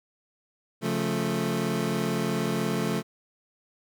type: chord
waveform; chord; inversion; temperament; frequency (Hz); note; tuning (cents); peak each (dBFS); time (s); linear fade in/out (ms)
25% pulse; Db augmented; none; equal with one note detuned; 138.59 / 176.85 / 220; Db3 / F3 / A3; 0 / +22 / 0; -28 / -26 / -25; 0.81-3.03; 50
effects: none